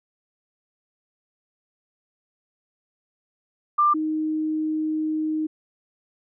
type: tone pair in turn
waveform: sine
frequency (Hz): 1189 / 311.3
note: D6 / D#4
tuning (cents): +21 / +1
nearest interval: octave + major seventh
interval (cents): 2320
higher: first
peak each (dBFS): -15 / -22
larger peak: first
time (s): 3.78-3.94 / 3.94-5.47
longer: second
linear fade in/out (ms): 10
effects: none